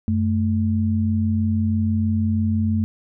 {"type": "tone pair together", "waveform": "sine", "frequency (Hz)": [93.07, 219.2], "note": ["F#2", "A3"], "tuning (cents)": [11, -6], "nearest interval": "octave + minor third", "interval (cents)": 1483, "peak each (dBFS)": -20, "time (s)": [0.08, 2.84], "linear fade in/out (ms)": 0, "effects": []}